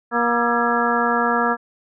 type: harmonic tone with a mistuned harmonic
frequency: 237.6 Hz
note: A#3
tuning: 33 cents sharp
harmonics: 1 / 2 / 3 / 4 / 5 / 6 / 7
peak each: -24 / -24 / -24 / -24 / -24 / -24 / -24 dBFS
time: 0.11-1.57 s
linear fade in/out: 50 ms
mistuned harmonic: 6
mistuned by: -91 cents
effects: none